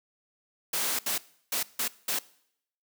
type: noise bursts at uneven times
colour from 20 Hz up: white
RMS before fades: -29 dBFS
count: 5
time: 0.73-0.99 / 1.06-1.18 / 1.52-1.63 / 1.79-1.88 / 2.08-2.19 s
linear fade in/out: 5 ms
effects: noise-tail reverb RT60 0.7 s tail -21 dB re dry + high-pass 200 Hz 12 dB/octave